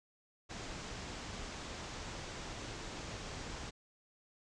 pink low-pass noise, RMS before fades -45 dBFS, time 0.49-3.71 s, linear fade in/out 20 ms, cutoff 7600 Hz, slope 48 dB/octave, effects none

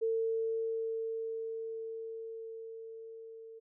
sine tone with level ramp, 450.2 Hz, A4, 40 cents sharp, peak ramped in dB -28 to -47 dBFS, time 0.01-3.6 s, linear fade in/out 20 ms, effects none

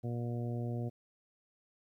harmonic tone, 119.4 Hz, A#2, 42 cents sharp, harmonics 1 / 2 / 3 / 4 / 5 / 6, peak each -35 / -41 / -45 / -47 / -49 / -51 dBFS, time 0.03-0.9 s, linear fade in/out 20 ms, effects 12-bit

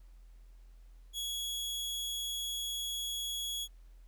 sawtooth tone, 3346 Hz, G#7, 12 cents sharp, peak -32 dBFS, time 1.13-3.68 s, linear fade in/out 50 ms, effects added 42 Hz sine -52 dBFS peak until 4.07 s + pink hiss -73 dBFS RMS until 4.07 s

